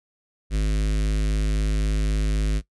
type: tone with notch filter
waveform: square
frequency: 51.91 Hz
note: G#1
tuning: in tune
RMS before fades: -22 dBFS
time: 0.5-2.62 s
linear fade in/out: 50 ms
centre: 870 Hz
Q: 0.63
effects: noise-tail reverb RT60 0.1 s tail -18 dB re dry + resampled to 24000 Hz